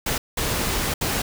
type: noise bursts at uneven times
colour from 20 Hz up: pink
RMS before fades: -24 dBFS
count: 3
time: 0.06-0.18 / 0.37-0.94 / 1.01-1.22 s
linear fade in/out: 5 ms
effects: none